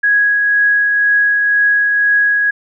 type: tone with tremolo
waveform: sine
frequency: 1661.2 Hz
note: G#6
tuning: in tune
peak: -8 dBFS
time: 0.03-2.51 s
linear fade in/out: 10 ms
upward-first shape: triangle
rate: 2 Hz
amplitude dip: 30%
effects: none